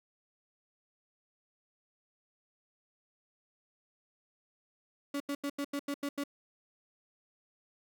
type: tone bursts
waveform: 35% pulse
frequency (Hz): 283.7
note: C#4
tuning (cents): +40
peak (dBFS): -31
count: 8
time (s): 5.14-6.238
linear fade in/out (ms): 5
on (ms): 62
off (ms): 86
effects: none